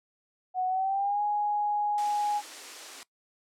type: tone with pitch glide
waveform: sine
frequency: 740 to 830.6 Hz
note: F#5 to G#5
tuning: 0 to 0 cents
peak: -25 dBFS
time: 0.54-2.42 s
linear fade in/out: 50 ms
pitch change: +200 cents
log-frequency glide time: 0.67-1.22 s
type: high-pass noise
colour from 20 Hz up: white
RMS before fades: -42 dBFS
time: 1.98-3.03 s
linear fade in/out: 0 ms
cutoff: 250 Hz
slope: 96 dB/octave
effects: noise-tail reverb RT60 0.1 s tail -20 dB re dry + low-pass 8000 Hz 12 dB/octave